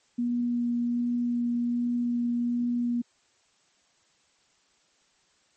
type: tone with vibrato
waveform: sine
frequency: 240 Hz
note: B3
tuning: 49 cents flat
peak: -24 dBFS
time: 0.18-3.02 s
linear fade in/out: 10 ms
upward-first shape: sine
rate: 1.3 Hz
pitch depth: 8 cents each way
effects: white hiss -66 dBFS RMS until 5.56 s + MP3 32 kbps